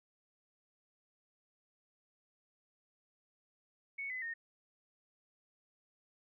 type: tone with pitch steps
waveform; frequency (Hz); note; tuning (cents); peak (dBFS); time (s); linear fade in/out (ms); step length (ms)
sine; 2217 / 2021 / 1842.9; C#7 / B6 / A#6; 0 / +39 / -20; -38; 3.98-4.34; 10; 120
effects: none